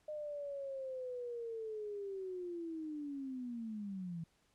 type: linear sweep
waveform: sine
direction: down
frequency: 611 to 161.5 Hz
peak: -40 dBFS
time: 0.08-4.24 s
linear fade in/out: 5 ms
effects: pink hiss -74 dBFS RMS until 4.54 s + low-pass 10000 Hz 12 dB/octave